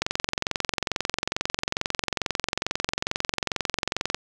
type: click train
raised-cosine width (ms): 0.2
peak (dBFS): -6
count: 93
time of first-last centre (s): 0.02-4.146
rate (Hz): 22.3
effects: none